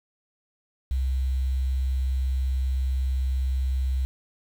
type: tone with quantisation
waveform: sine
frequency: 65.41 Hz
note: C2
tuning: in tune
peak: -22 dBFS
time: 0.91-4.05 s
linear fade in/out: 0 ms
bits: 8
effects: none